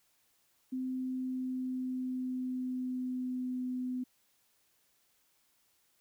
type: tone with pitch glide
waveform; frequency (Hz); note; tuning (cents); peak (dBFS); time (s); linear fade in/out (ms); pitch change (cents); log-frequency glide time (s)
sine; 257.8 to 252.6; C4 to B3; -26 to +39; -33; 0.72-4.04; 10; -35; 0.88-3.61
effects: white hiss -72 dBFS RMS until 6 s